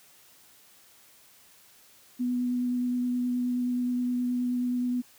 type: tone with vibrato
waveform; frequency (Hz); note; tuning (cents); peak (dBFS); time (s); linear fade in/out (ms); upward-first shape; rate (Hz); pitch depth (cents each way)
sine; 246.9; B3; 0; -25; 2.19-5.02; 20; triangle; 9.5; 13
effects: white hiss -57 dBFS RMS until 5.18 s + high-pass 60 Hz 12 dB/octave